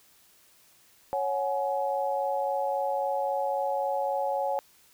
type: chord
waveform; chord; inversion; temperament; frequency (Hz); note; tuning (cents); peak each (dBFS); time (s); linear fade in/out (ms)
sine; C# suspended fourth; none; equal with one note detuned; 554.4 / 740 / 843.7; C#5 / F#5 / G#5; 0 / 0 / +27; -29 / -32 / -30; 1.13-4.59; 0
effects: white hiss -60 dBFS RMS until 4.93 s